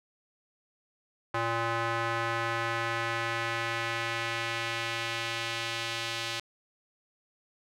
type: tone with band-pass filter sweep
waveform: square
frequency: 115.6 Hz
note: A#2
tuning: 14 cents flat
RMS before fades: -32 dBFS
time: 1.34-6.4 s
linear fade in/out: 5 ms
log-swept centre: 1200 to 3500 Hz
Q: 1.2
effects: none